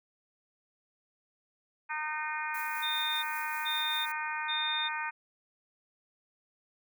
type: harmonic tone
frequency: 306.4 Hz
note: D#4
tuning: 27 cents flat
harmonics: 3 / 4 / 5 / 6 / 7 / 8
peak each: -37 / -41 / -38 / -40 / -44 / -40 dBFS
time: 1.89-5.11 s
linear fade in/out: 20 ms
type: noise with tremolo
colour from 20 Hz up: violet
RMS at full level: -44 dBFS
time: 2.54-4.12 s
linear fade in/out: 5 ms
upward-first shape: triangle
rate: 5.1 Hz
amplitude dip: 40%
type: tone bursts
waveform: sine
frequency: 3636 Hz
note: A#7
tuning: 44 cents flat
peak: -31 dBFS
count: 3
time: 2.82-4.89 s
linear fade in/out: 20 ms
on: 410 ms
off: 420 ms
effects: none